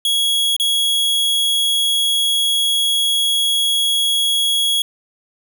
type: tone with dropouts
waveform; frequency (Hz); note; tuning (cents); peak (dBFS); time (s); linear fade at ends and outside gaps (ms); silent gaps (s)
45% pulse; 3330; G#7; +4; -14; 0.05-4.82; 2; 0.565-0.598
effects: none